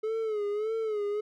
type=tone with vibrato; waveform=triangle; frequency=428.6 Hz; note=A4; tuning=45 cents flat; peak=-26 dBFS; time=0.03-1.21 s; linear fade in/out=10 ms; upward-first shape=sine; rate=1.7 Hz; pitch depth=84 cents each way; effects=none